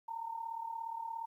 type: tone with amplitude modulation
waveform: sine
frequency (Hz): 913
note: A#5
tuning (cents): -36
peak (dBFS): -35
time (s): 0.08-1.26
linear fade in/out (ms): 10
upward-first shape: sine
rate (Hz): 37.1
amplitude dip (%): 70
effects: 12-bit